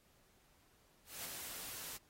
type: noise with ADSR envelope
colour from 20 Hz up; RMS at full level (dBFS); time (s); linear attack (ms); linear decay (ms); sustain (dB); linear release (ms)
white; -44; 1.05-1.97; 200; 9; -3; 4
effects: pink hiss -71 dBFS RMS until 2.09 s + AAC 48 kbps